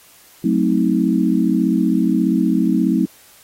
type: chord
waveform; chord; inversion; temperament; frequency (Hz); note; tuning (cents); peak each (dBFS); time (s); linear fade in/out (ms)
sine; F# diminished seventh; none; equal with one note detuned; 185 / 220 / 261.6 / 318.4; F#3 / A3 / C4 / Eb4; 0 / 0 / 0 / +40; -19; 0.44-3.06; 5
effects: white hiss -48 dBFS RMS until 3.43 s + AAC 48 kbps